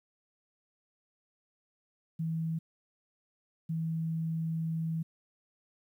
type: tone bursts at uneven times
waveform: sine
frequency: 162.3 Hz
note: E3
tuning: 27 cents flat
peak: -30 dBFS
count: 2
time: 2.19-2.59 / 3.69-5.03 s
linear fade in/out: 10 ms
effects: 11-bit